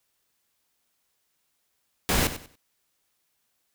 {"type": "noise with echo", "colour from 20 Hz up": "pink", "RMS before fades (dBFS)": -23, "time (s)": [2.09, 2.27], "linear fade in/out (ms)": 0, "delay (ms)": 95, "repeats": 3, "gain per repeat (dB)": -12, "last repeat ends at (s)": 2.555, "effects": ["white hiss -74 dBFS RMS until 3.74 s"]}